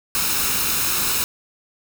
white noise with comb filter, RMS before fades -21 dBFS, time 0.15-1.24 s, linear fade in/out 0 ms, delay 0.76 ms, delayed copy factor +0.5, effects none

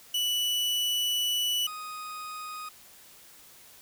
40% pulse tone pair in turn, 2960 / 1247.4 Hz, F#7 / D#6, 0 / +4 cents, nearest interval octave + minor third, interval 1496 cents, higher first, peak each -25 / -36 dBFS, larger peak first, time 0.14-1.67 / 1.67-2.69 s, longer first, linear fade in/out 5 ms, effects white hiss -53 dBFS RMS until 3.81 s

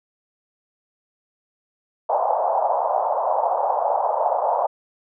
white band-pass noise, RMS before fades -21 dBFS, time 2.09-4.67 s, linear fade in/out 10 ms, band 560 to 930 Hz, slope 48 dB/octave, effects none

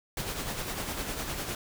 pink noise with tremolo, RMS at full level -33 dBFS, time 0.17-1.55 s, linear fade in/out 2 ms, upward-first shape sine, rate 9.9 Hz, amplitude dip 45%, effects none

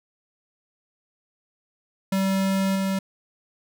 square tone with level steps, 192.9 Hz, G3, 28 cents flat, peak -21 / -23 dBFS, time 2.12-2.99 s, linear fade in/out 5 ms, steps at 2.75 s, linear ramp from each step 10 ms, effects none

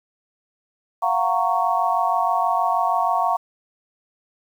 sine chord, Gb major seventh, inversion third, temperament just, 693.7 / 740 / 925 / 1110 Hz, F5 / Gb5 / Bb5 / Db6, -12 / 0 / -14 / +2 cents, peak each -23 dBFS, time 1.02-3.37 s, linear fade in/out 10 ms, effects 8-bit

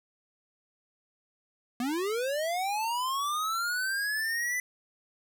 square linear sweep, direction up, 233.1 to 2007 Hz, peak -29 dBFS, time 1.8-4.6 s, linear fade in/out 2 ms, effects none

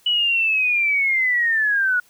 sine linear sweep, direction down, 2960 to 1443 Hz, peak -16 dBFS, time 0.06-2 s, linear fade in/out 5 ms, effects white hiss -56 dBFS RMS until 2.09 s

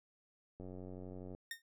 click train, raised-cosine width 2 ms, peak -36 dBFS, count 70, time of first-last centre 0.6-1.349 s, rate 92.1 Hz
sawtooth tone with exponential decay, 1836 Hz, A#6, 27 cents flat, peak -34 dBFS, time 1.51-1.62 s, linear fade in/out 2 ms, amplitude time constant 23 ms
effects none

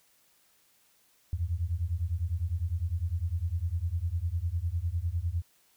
sine beating tone pair, 80.7 / 90.6 Hz, E2 / F#2, -36 / -36 cents, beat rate 9.9 Hz, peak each -31 / -31 dBFS, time 1.33-5.42 s, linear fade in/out 0 ms, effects white hiss -66 dBFS RMS until 5.76 s

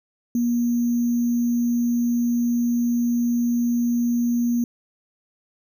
sine tone with sample-and-hold, 238.7 Hz, A#3, 41 cents sharp, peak -18 dBFS, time 0.35-4.64 s, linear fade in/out 2 ms, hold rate 6300 Hz, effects none

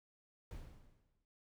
brown noise with exponential decay, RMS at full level -45 dBFS, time 0.51-1.25 s, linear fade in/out 1 ms, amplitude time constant 160 ms, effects none

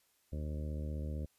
harmonic tone, 75.6 Hz, D#2, 49 cents flat, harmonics 1 / 2 / 3 / 4 / 5 / 6 / 7 / 8, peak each -37 / -44 / -47 / -51 / -55 / -56 / -52 / -58 dBFS, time 0.32-1.26 s, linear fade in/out 10 ms, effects white hiss -73 dBFS RMS until 1.38 s + resampled to 32000 Hz

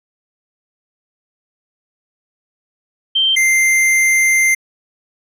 sine / square tone pair in turn, 3136 / 2090 Hz, G7 / C7, 0 / -2 cents, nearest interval perfect fifth, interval 702 cents, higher first, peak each -11 dBFS, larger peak neither, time 3.15-3.36 / 3.36-4.55 s, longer second, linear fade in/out 10 ms, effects resampled to 32000 Hz

